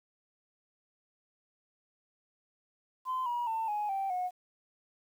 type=tone with pitch steps; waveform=sine; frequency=1029 / 960.1 / 895.8 / 835.8 / 779.8 / 727.6 Hz; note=C6 / B5 / A5 / G#5 / G5 / F#5; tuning=-29 / -49 / +31 / +11 / -9 / -29 cents; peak=-29 dBFS; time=3.05-4.31 s; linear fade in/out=50 ms; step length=210 ms; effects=tanh soft clip ceiling -27 dBFS + 10-bit